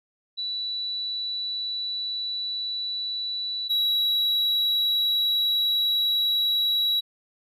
sine / triangle tone pair in turn, 3951 / 3890 Hz, B7 / B7, 0 / -27 cents, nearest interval unison, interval 27 cents, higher first, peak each -27 / -19 dBFS, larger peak second, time 0.37-3.69 / 3.69-7.01 s, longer neither, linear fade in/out 20 ms, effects resampled to 32000 Hz

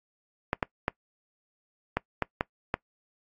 clicks, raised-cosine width 0.5 ms, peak -10 dBFS, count 7, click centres 0.531 / 0.628 / 0.881 / 1.97 / 2.223 / 2.409 / 2.741 s, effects noise-tail reverb RT60 0.1 s tail -23 dB re dry + AAC 32 kbps

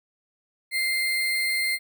sine tone with sample-and-hold, 2093 Hz, C7, in tune, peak -22 dBFS, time 0.71-1.79 s, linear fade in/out 50 ms, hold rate 6300 Hz, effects none

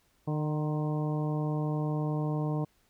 harmonic tone with a mistuned harmonic, 151.5 Hz, D#3, 46 cents flat, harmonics 1 / 2 / 3 / 4 / 5 / 6 / 7, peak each -29 / -35 / -39 / -41 / -43 / -45 / -46 dBFS, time 0.27-2.65 s, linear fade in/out 10 ms, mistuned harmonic 6, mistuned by +50 cents, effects pink hiss -69 dBFS RMS until 2.89 s

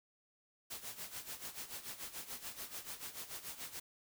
white noise with tremolo, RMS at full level -44 dBFS, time 0.7-3.8 s, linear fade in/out 10 ms, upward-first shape sine, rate 6.9 Hz, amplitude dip 75%, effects none

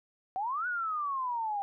sine exponential two-way sweep, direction up then down, 735 to 1493 to 790 Hz, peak -30 dBFS, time 0.36-1.62 s, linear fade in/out 0 ms, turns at 0.67 s, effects none

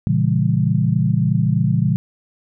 sine chord, A# diminished seventh, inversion none, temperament just, 116.54 / 139.85 / 167.82 / 201.4 Hz, A#2 / C#3 / E3 / G3, 0 / +16 / +31 / +47 cents, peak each -19 / -19 / -19 / -22 dBFS, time 0.07-1.96 s, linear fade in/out 0 ms, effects none

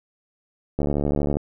click train, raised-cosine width 2 ms, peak -10 dBFS, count 43, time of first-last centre 0.79-1.369 s, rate 72.5 Hz, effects none

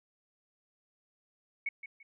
sine tone with echo, 2217 Hz, C#7, in tune, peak -30 dBFS, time 1.66-1.69 s, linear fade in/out 5 ms, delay 170 ms, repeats 2, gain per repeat -11 dB, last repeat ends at 2.03 s, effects none

